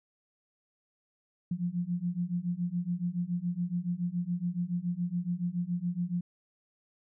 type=beating tone pair; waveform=sine; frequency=171.9 / 179 Hz; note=F3 / F3; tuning=-27 / +43 cents; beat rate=7.1 Hz; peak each=-33 / -32 dBFS; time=1.51-6.21 s; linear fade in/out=5 ms; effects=none